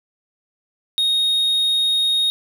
triangle tone, 3729 Hz, A#7, in tune, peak -14 dBFS, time 0.98-2.3 s, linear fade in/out 0 ms, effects none

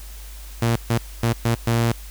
sawtooth tone bursts at uneven times, 116.54 Hz, A#2, in tune, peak -13 dBFS, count 5, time 0.62-0.76 / 0.9-0.98 / 1.23-1.33 / 1.45-1.55 / 1.67-1.92 s, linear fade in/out 5 ms, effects added 50 Hz sine -35 dBFS peak until 2.1 s + white hiss -44 dBFS RMS until 2.1 s

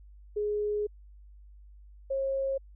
sine tone pair in turn, 417.6 / 540.5 Hz, G#4 / C#5, +10 / -44 cents, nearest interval major third, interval 446 cents, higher second, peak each -27 dBFS, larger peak neither, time 0.36-0.87 / 2.1-2.58 s, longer first, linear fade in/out 10 ms, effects added 50 Hz sine -49 dBFS peak until 2.75 s

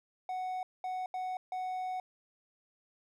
triangle tone bursts at uneven times, 741 Hz, F#5, 2 cents sharp, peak -32 dBFS, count 4, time 0.29-0.63 / 0.84-1.06 / 1.14-1.37 / 1.52-2 s, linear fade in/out 2 ms, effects none

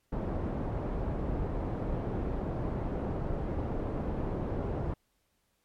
pink low-pass noise, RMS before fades -33 dBFS, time 0.12-4.94 s, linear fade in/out 5 ms, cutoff 640 Hz, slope 12 dB/octave, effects pink hiss -75 dBFS RMS until 5.64 s + MP3 64 kbps

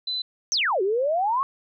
sine tone, 4015 Hz, B7, 28 cents sharp, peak -25 dBFS, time 0.07-0.22 s, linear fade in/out 5 ms
sine exponential two-way sweep, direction down then up, 6380 to 364.7 to 1126 Hz, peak -20 dBFS, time 0.52-1.43 s, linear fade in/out 0 ms, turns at 0.82 s
effects none

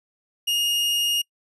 40% pulse tone, 2852 Hz, F7, 36 cents sharp, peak -19 dBFS, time 0.47-1.22 s, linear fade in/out 10 ms, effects noise-tail reverb RT60 0.1 s tail -25 dB re dry + resampled to 32000 Hz

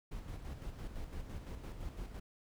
brown noise with tremolo, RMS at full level -43 dBFS, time 0.11-2.2 s, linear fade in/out 10 ms, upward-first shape square, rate 5.9 Hz, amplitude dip 45%, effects none

